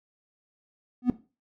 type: tone with exponential growth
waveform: triangle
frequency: 246.9 Hz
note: B3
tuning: in tune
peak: -11 dBFS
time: 1.02-1.1 s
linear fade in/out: 2 ms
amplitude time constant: 17 ms
effects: noise-tail reverb RT60 0.3 s tail -17 dB re dry + tanh soft clip ceiling -11 dBFS